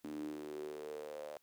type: tone with high-pass filter sweep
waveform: sawtooth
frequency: 75 Hz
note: D2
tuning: 37 cents sharp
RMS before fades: -45 dBFS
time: 0.04-1.37 s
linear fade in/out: 0 ms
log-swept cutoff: 270 to 580 Hz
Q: 9.2
effects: white hiss -75 dBFS RMS until 1.42 s